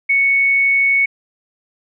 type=tone; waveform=sine; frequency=2217 Hz; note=C#7; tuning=in tune; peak=-11 dBFS; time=0.09-1.06 s; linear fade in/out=10 ms; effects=none